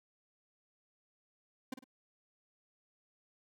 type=tone with echo; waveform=40% pulse; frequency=259.5 Hz; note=C4; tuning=14 cents flat; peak=-36 dBFS; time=1.72-1.74 s; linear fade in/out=5 ms; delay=51 ms; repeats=2; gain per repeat=-9 dB; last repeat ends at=1.842 s; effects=none